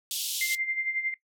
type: band-pass noise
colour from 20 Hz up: pink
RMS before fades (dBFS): -32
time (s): 0.11-0.55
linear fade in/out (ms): 0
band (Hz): 3000 to 16000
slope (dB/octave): 48
type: tone with tremolo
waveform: sine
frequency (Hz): 2093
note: C7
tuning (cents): 0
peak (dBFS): -25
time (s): 0.41-1.14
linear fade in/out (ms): 2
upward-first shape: sine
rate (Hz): 11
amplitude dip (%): 65
effects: noise-tail reverb RT60 0.1 s tail -17 dB re dry